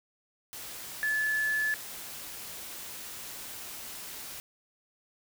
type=tone in noise; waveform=sine; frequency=1727 Hz; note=A6; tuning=33 cents flat; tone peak=-26 dBFS; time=1.03-1.74 s; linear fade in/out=0 ms; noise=white; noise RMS=-42 dBFS; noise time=0.53-4.4 s; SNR=+13 dB; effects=none